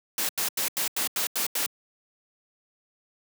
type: noise bursts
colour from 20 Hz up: white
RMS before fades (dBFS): -27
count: 8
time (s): 0.18-1.662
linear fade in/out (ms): 2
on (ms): 110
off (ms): 86
effects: high-pass 200 Hz 12 dB/octave

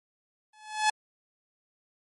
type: tone with exponential growth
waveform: sawtooth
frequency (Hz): 857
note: A5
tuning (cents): -46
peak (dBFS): -15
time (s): 0.53-0.9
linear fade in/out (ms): 5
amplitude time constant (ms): 79
effects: MP3 48 kbps

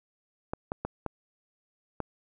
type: clicks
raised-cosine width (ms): 1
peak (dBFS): -17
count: 5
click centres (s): 0.535 / 0.719 / 0.85 / 1.063 / 2.003
effects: none

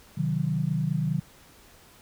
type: chord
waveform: sine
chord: C diminished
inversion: none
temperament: equal with one note detuned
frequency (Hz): 130.13 / 155.56 / 185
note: C3 / Eb3 / Gb3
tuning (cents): -9 / 0 / 0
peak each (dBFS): -30 / -26 / -30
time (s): 0.17-1.2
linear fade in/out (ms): 10
effects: pink hiss -54 dBFS RMS until 2.01 s

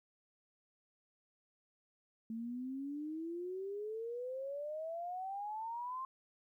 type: exponential sweep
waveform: sine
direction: up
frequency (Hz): 221.6 to 1063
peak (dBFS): -39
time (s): 2.3-6.05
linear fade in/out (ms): 2
effects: 13-bit

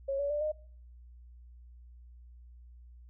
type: tone with pitch steps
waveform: sine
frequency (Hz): 548 / 568.6 / 590.1 / 612.3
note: C#5 / C#5 / D5 / D#5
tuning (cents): -20 / +44 / +8 / -28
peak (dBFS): -29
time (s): 0.08-0.52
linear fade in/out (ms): 10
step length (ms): 110
effects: noise-tail reverb RT60 0.5 s tail -22 dB re dry + added 60 Hz sine -50 dBFS peak until 3.09 s

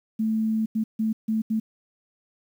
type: tone bursts at uneven times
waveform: sine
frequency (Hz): 220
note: A3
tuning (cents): 0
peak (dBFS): -21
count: 5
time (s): 0.19-0.66 / 0.75-0.84 / 0.99-1.13 / 1.28-1.42 / 1.5-1.6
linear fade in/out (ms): 10
effects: 9-bit

